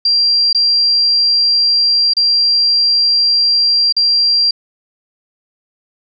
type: tone with dropouts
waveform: sine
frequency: 4743 Hz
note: D8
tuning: 16 cents sharp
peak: -9 dBFS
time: 0.05-4.51 s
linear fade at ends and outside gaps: 5 ms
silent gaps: 0.53-0.547 / 2.136-2.167 / 3.925-3.965 s
effects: none